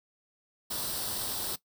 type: noise with comb filter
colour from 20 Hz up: white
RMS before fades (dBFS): -34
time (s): 0.7-1.56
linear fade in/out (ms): 10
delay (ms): 0.22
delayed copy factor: +0.65
effects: noise-tail reverb RT60 0.1 s tail -17 dB re dry